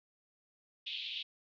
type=band-pass noise; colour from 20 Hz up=white; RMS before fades=-41 dBFS; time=0.86-1.23 s; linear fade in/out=10 ms; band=2700 to 3700 Hz; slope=48 dB/octave; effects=none